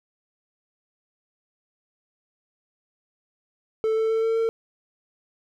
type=tone with pitch steps; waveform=triangle; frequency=440.8 / 443.9 / 447 / 450.1 / 453.2 Hz; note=A4 / A4 / A4 / A4 / A#4; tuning=+3 / +15 / +27 / +39 / -49 cents; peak=-18 dBFS; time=3.84-4.49 s; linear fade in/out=0 ms; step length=130 ms; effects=none